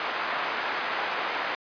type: band-pass noise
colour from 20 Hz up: pink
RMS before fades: -30 dBFS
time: 0-1.55 s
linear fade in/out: 2 ms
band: 790 to 2200 Hz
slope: 12 dB/octave
effects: resampled to 11025 Hz